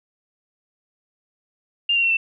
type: tone with pitch steps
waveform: sine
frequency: 2801 / 2759 / 2718 / 2678 Hz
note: F7 / F7 / F7 / E7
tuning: +4 / -22 / -48 / +27 cents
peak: -16 dBFS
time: 1.89-2.17 s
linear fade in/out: 5 ms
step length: 70 ms
effects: none

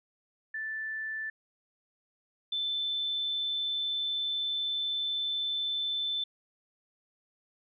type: tone pair in turn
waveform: sine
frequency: 1760 / 3528 Hz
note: A6 / A7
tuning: 0 / +4 cents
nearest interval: octave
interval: 1204 cents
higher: second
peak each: -33 / -29 dBFS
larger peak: second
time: 0.54-1.3 / 2.52-6.24 s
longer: second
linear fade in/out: 5 ms
effects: none

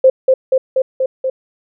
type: tone with echo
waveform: sine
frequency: 523.3 Hz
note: C5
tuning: in tune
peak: -4 dBFS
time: 0.04-0.1 s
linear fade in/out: 5 ms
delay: 240 ms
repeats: 5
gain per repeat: -2 dB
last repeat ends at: 1.3 s
effects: none

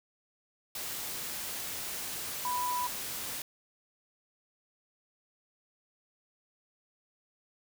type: tone in noise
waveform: sine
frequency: 987.8 Hz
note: B5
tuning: in tune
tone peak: -30 dBFS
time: 2.45-2.87 s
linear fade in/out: 2 ms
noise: white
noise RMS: -38 dBFS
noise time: 0.75-3.42 s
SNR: +5 dB
effects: none

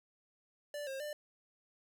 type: tone with pitch steps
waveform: square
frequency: 585 / 536 / 595 Hz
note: D5 / C5 / D5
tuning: -7 / +42 / +22 cents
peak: -40 dBFS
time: 0.74-1.13 s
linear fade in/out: 2 ms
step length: 130 ms
effects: none

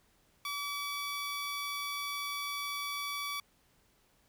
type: tone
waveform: 15% pulse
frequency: 1146 Hz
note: D6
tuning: 43 cents flat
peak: -29 dBFS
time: 0.45-3.4 s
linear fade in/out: 2 ms
effects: pink hiss -69 dBFS RMS until 4.28 s

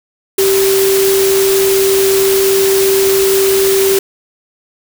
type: tone in noise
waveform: sine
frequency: 388.4 Hz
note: G4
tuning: 16 cents flat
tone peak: -9 dBFS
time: 0.38-3.99 s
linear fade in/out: 5 ms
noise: white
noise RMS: -17 dBFS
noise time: 0.38-3.99 s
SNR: +5 dB
effects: none

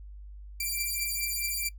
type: beating tone pair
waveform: 5% pulse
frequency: 2349 / 2353.7 Hz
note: D7 / D7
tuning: 0 / +3 cents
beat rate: 4.7 Hz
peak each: -23 dBFS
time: 0.6-1.69 s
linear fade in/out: 5 ms
effects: noise-tail reverb RT60 0.1 s tail -20 dB re dry + added 50 Hz sine -42 dBFS peak until 1.78 s

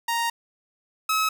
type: tone pair in turn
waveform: sawtooth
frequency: 932 / 1285.5 Hz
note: A#5 / E6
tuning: -1 / -44 cents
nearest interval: tritone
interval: 557 cents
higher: second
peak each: -19 / -17 dBFS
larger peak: second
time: 0.08-0.3 / 1.09-1.29 s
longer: first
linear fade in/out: 5 ms
effects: none

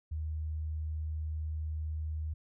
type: tone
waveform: sine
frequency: 77.78 Hz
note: D#2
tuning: in tune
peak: -33 dBFS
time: 0.11-2.34 s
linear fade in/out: 10 ms
effects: none

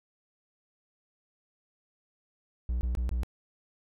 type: tone bursts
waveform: triangle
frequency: 60.5 Hz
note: B1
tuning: 35 cents flat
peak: -25 dBFS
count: 4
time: 2.69-3.233 s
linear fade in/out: 0 ms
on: 120 ms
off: 21 ms
effects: none

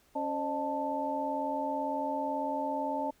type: tone cluster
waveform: sine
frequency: 275.4 / 530 / 608 / 880 Hz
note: C#4 / C5 / D#5 / A5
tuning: -11 / +22 / -40 / 0 cents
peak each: -36 / -40 / -36 / -33 dBFS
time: 0.15-3.11 s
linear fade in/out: 10 ms
effects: pink hiss -66 dBFS RMS until 3.2 s

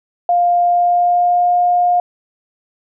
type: tone with pitch glide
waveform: sine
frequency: 702 to 710.2 Hz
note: F5 to F5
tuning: +9 to +29 cents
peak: -10 dBFS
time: 0.29-2 s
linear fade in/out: 2 ms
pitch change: +20 cents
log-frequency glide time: 0.62-1.55 s
effects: none

